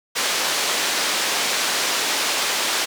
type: band-pass noise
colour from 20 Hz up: white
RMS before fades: -22 dBFS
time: 0.15-2.86 s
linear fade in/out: 20 ms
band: 310 to 5700 Hz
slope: 12 dB/octave
effects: none